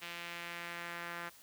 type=tone with band-pass filter sweep; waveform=sawtooth; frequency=171.7 Hz; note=F3; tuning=29 cents flat; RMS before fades=-44 dBFS; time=0.01-1.3 s; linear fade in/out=20 ms; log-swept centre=2700 to 1600 Hz; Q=1.7; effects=white hiss -59 dBFS RMS until 1.42 s